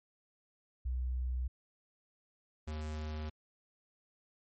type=tone pair in turn; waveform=sine / square; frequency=62.7 / 76.99 Hz; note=B1 / D#2; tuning=+27 / -18 cents; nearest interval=major third; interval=355 cents; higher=second; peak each=-32 / -38 dBFS; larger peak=first; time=0.85-1.48 / 2.67-3.3 s; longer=neither; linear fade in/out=10 ms; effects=MP3 32 kbps